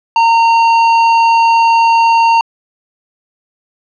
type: tone with hard clipping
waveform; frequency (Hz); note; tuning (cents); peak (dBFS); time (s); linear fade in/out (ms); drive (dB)
triangle; 918; A#5; -27; -8; 0.16-2.41; 2; 14
effects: low-pass 5000 Hz 12 dB/octave